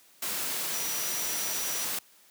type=tone in noise; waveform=sine; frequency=5850 Hz; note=F#8; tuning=21 cents flat; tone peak=-36 dBFS; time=0.73-1.85 s; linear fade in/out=5 ms; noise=white; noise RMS=-32 dBFS; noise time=0.22-1.99 s; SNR=-7 dB; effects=white hiss -59 dBFS RMS until 2.3 s + high-pass 150 Hz 12 dB/octave